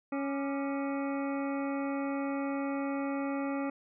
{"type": "harmonic tone with a mistuned harmonic", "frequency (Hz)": 277.2, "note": "C#4", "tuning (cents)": 0, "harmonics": [1, 2, 3, 4, 5, 7, 8, 9], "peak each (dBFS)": [-32, -38, -42, -44, -46, -49, -50, -51], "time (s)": [0.12, 3.7], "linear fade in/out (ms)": 5, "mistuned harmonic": 4, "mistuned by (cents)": 110, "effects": []}